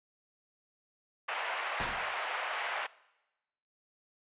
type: band-pass noise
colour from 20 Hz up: pink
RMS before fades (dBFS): -36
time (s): 1.28-2.87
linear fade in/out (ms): 10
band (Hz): 690 to 2800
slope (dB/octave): 24
type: noise with exponential decay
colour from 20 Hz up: pink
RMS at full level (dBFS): -33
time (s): 1.8-2.17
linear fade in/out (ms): 1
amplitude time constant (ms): 80
effects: noise-tail reverb RT60 1.0 s tail -21 dB re dry + resampled to 8000 Hz